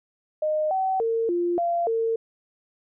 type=tone with pitch steps; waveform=sine; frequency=615 / 761 / 455.3 / 348.3 / 687 / 453.7 Hz; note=D#5 / F#5 / A#4 / F4 / F5 / A#4; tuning=-20 / +48 / -41 / -5 / -29 / -47 cents; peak=-21 dBFS; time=0.42-2.16 s; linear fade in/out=5 ms; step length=290 ms; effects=none